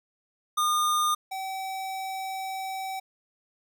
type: tone pair in turn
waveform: square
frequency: 1216 / 766 Hz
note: D#6 / G5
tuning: -40 / -40 cents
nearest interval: minor sixth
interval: 800 cents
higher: first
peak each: -23 / -32 dBFS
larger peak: first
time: 0.57-1.15 / 1.31-3 s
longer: second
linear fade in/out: 10 ms
effects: none